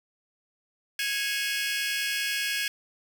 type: tone cluster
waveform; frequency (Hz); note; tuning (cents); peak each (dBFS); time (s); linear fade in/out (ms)
25% pulse; 1656 / 2185 / 2519 / 2677 / 2919; G#6 / C#7 / D#7 / E7 / F#7; -5 / -26 / +21 / +26 / -24; -26 / -31 / -30 / -33 / -34; 0.99-2.68; 2
effects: none